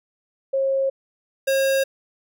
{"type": "tone pair in turn", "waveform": ["sine", "square"], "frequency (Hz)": [540, 540], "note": ["C#5", "C#5"], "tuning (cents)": [-45, -45], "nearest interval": "unison", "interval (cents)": 0, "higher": "neither", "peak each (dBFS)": -18, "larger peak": "neither", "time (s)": [[0.53, 0.9], [1.47, 1.84]], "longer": "neither", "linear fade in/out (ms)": 10, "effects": []}